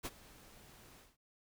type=noise with ADSR envelope; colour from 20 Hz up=pink; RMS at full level=-39 dBFS; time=0.03-1.17 s; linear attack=28 ms; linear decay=36 ms; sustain=-20 dB; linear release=200 ms; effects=none